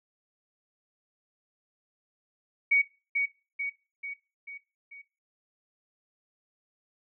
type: tone with echo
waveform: sine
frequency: 2243 Hz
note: C#7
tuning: 20 cents sharp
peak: -19 dBFS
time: 2.71-2.82 s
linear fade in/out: 10 ms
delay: 440 ms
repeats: 5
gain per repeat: -5 dB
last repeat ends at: 5.02 s
effects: noise-tail reverb RT60 0.3 s tail -17 dB re dry